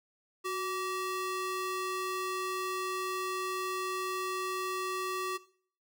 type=ring-modulated tone; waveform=square; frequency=763 Hz; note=G5; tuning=47 cents flat; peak=-30 dBFS; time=0.44-5.38 s; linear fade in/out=20 ms; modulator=393 Hz; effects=noise-tail reverb RT60 0.5 s tail -18 dB re dry